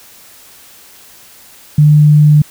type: tone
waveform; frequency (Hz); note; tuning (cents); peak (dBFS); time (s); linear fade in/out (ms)
sine; 149.7; D3; +33; -3; 1.78-2.42; 5
effects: white hiss -40 dBFS RMS until 2.5 s